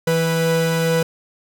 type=tone pair together; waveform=45% pulse; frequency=163.87 / 493.9 Hz; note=E3 / B4; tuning=-10 / 0 cents; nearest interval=octave + perfect fifth; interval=1910 cents; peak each=-19 dBFS; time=0.07-1.03 s; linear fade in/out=5 ms; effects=none